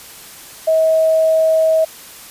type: tone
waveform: sine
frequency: 640 Hz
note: D#5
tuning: 49 cents sharp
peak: -10 dBFS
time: 0.67-1.85 s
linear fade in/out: 10 ms
effects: white hiss -37 dBFS RMS until 2.3 s + resampled to 32000 Hz